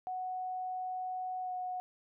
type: tone with pitch glide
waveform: sine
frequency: 740 to 732.8 Hz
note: F#5 to F#5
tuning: 0 to -17 cents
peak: -35 dBFS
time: 0.07-1.8 s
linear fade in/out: 0 ms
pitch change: -17 cents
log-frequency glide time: 1.41-1.52 s
effects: none